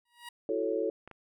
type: tone with exponential growth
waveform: 15% pulse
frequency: 955 Hz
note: A#5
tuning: 42 cents sharp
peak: -33 dBFS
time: 0.05-0.29 s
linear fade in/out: 5 ms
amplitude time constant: 51 ms
type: chord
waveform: sine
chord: F# minor seventh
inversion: third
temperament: equal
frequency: 329.6 / 370 / 440 / 554.4 Hz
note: E4 / F#4 / A4 / C#5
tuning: 0 / 0 / 0 / 0 cents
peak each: -35 / -35 / -31 / -34 dBFS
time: 0.49-0.9 s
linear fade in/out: 2 ms
type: clicks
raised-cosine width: 0.5 ms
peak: -32 dBFS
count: 2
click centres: 1.076 / 1.113 s
effects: none